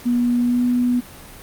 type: tone with pitch glide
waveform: sine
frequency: 242.1 to 245.6 Hz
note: B3 to B3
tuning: -34 to -9 cents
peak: -15 dBFS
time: 0.05-1.01 s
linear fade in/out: 20 ms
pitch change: +25 cents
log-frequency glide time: 0.42-0.62 s
effects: pink hiss -40 dBFS RMS until 1.42 s + Opus 48 kbps